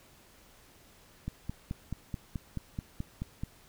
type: click train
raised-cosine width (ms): 5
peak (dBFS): -22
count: 11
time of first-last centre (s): 1.28-3.435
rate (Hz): 4.64
effects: pink hiss -59 dBFS RMS until 3.68 s